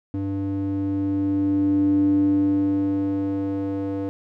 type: tone with band-pass filter sweep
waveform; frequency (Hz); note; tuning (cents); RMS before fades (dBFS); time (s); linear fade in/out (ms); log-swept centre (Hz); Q
square; 98; G2; 0; -22; 0.14-4.09; 0; 230 to 380; 6.2
effects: none